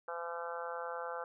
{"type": "harmonic tone", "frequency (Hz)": 170, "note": "F3", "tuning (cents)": -46, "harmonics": [3, 4, 5, 6, 7, 8, 9], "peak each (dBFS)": [-42, -47, -45, -49, -47, -45, -49], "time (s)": [0.08, 1.24], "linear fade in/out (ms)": 2, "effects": []}